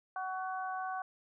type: harmonic tone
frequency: 374.8 Hz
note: F#4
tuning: 22 cents sharp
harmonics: 2 / 3 / 4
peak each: -37 / -41 / -43 dBFS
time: 0.16-1.02 s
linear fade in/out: 2 ms
effects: none